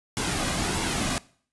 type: noise with flanger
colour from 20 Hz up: pink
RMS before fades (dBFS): -27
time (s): 0.17-1.18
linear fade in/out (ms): 0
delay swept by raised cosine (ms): 1.6 to 2.24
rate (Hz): 1.6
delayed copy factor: -0.5
effects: noise-tail reverb RT60 0.5 s tail -21 dB re dry + resampled to 24000 Hz